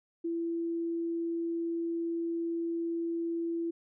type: tone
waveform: sine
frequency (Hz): 335.3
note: E4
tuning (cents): +30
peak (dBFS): -30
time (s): 0.24-3.71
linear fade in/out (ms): 10
effects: none